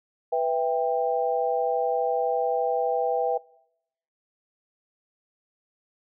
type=chord; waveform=sine; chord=E minor; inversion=second; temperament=just; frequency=494.4 / 659.3 / 791.1 Hz; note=B4 / E5 / G5; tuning=+2 / 0 / +16 cents; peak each=-25 / -27 / -26 dBFS; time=0.32-3.38 s; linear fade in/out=10 ms; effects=noise-tail reverb RT60 0.8 s tail -24 dB re dry